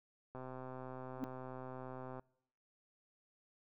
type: click train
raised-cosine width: 1 ms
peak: -34 dBFS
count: 239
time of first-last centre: 0.35-2.195 s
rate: 129 Hz
type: tone with exponential growth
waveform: sine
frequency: 264.5 Hz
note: C4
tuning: 19 cents sharp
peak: -33 dBFS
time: 1.12-1.24 s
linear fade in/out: 0 ms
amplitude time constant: 25 ms
effects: noise-tail reverb RT60 0.8 s tail -25 dB re dry

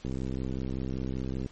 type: click train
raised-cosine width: 3 ms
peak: -21 dBFS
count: 93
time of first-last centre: 0.05-1.461 s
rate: 65.2 Hz
effects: pink hiss -55 dBFS RMS until 1.51 s + MP3 32 kbps

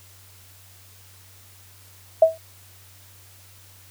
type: tone with exponential decay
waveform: sine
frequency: 647 Hz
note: E5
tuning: 32 cents flat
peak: -6 dBFS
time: 2.22-2.38 s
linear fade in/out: 5 ms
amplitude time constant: 33 ms
effects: added 95 Hz sine -51 dBFS peak until 3.9 s + white hiss -51 dBFS RMS until 3.9 s

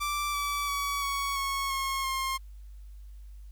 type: tone with pitch steps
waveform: sawtooth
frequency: 1171 / 1152.9 / 1135 / 1117.5 / 1100.2 / 1083.2 / 1066.4 Hz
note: D6 / D6 / C#6 / C#6 / C#6 / C#6 / C6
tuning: -5 / -32 / +41 / +14 / -13 / -40 / +33 cents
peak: -25 dBFS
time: 0-2.38 s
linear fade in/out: 20 ms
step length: 340 ms
effects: added 50 Hz sine -43 dBFS peak until 3.51 s + white hiss -69 dBFS RMS until 3.51 s

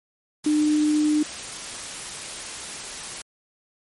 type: tone in noise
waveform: sine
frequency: 302 Hz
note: D4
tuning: 48 cents sharp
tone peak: -17 dBFS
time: 0.46-1.23 s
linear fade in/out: 5 ms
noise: white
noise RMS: -34 dBFS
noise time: 0.44-3.22 s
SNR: +14 dB
effects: MP3 48 kbps

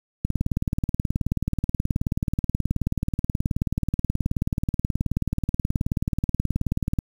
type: click train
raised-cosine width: 5 ms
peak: -10 dBFS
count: 127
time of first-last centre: 0.25-6.988 s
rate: 18.7 Hz
effects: 7-bit

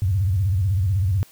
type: tone with vibrato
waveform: sine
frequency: 95.1 Hz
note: F#2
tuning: 48 cents sharp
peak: -17 dBFS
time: 0.02-1.23 s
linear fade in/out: 0 ms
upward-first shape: square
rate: 16 Hz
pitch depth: 150 cents each way
effects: white hiss -51 dBFS RMS until 1.31 s

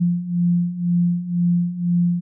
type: beating tone pair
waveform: sine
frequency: 173.1 / 175.1 Hz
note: F3 / F3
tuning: -15 / +5 cents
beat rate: 2 Hz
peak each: -22 / -18 dBFS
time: 0-2.21 s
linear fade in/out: 20 ms
effects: none

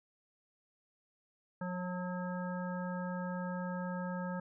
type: harmonic tone with a mistuned harmonic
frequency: 180.4 Hz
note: F#3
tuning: 44 cents flat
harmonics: 1 / 3 / 5 / 7 / 9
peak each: -37 / -43 / -45 / -48 / -48 dBFS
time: 1.61-4.4 s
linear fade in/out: 5 ms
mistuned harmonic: 7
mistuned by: +32 cents
effects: none

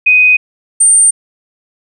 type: tone pair in turn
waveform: sine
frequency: 2500 / 8824 Hz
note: D#7 / C#9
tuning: +8 / -9 cents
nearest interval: octave + minor seventh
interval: 2183 cents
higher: second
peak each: -4 dBFS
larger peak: neither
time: 0.06-0.37 / 0.8-1.11 s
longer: neither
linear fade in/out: 10 ms
effects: none

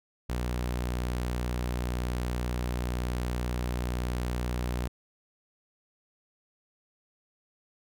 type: tone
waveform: sawtooth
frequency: 61 Hz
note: B1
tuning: 21 cents flat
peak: -25 dBFS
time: 0.29-4.88 s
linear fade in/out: 10 ms
effects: none

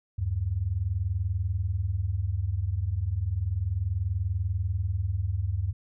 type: tone pair together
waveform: sine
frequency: 77.5 / 97.82 Hz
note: D#2 / G2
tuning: -6 / -3 cents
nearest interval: major third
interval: 403 cents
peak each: -30 / -27 dBFS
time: 0.18-5.73 s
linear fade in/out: 10 ms
effects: none

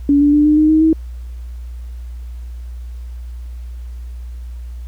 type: tone with pitch steps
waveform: sine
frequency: 285 / 290.5 / 296.1 / 301.8 / 307.6 / 313.5 / 319.5 Hz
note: C#4 / D4 / D4 / D4 / D#4 / D#4 / D#4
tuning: +48 / -19 / +14 / +47 / -20 / +13 / +46 cents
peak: -8 dBFS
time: 0.09-0.93 s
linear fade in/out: 2 ms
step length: 120 ms
effects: added 60 Hz sine -26 dBFS peak until 4.87 s + pink hiss -53 dBFS RMS until 4.87 s

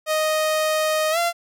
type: tone with pitch glide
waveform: sawtooth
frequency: 622.3 to 686.5 Hz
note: D#5 to F5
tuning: 0 to -30 cents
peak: -15 dBFS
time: 0.06-1.33 s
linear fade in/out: 50 ms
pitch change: +170 cents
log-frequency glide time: 1.11-1.18 s
effects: none

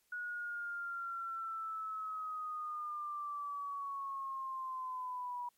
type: linear sweep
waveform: sine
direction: down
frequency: 1461 to 968 Hz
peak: -38 dBFS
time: 0.12-5.49 s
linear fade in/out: 5 ms
effects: white hiss -75 dBFS RMS until 5.57 s + MP3 64 kbps

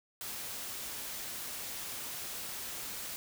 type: noise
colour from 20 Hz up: white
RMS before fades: -41 dBFS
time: 0.21-3.16 s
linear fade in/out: 0 ms
effects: none

